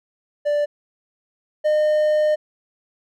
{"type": "tone pair in turn", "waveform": "triangle", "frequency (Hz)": [587.3, 608.8], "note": ["D5", "D#5"], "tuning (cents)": [0, -38], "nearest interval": "minor second", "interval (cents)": 62, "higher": "second", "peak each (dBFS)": [-15, -13], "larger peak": "second", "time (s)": [[0.45, 0.66], [1.64, 2.36]], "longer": "second", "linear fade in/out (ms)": 20, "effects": []}